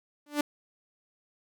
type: tone with exponential growth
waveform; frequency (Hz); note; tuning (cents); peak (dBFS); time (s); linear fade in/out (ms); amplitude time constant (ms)
sawtooth; 293.7; D4; 0; -18; 0.26-0.41; 5; 31
effects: none